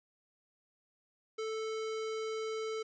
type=tone; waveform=square; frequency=440 Hz; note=A4; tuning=in tune; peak=-36 dBFS; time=1.38-2.83 s; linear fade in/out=10 ms; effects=resampled to 16000 Hz + 12-bit